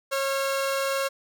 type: tone pair together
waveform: sawtooth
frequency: 545 / 1373.3 Hz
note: C#5 / F6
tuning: -29 / -30 cents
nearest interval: octave + major third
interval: 1599 cents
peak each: -21 / -29 dBFS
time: 0.11-1.09 s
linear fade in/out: 20 ms
effects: none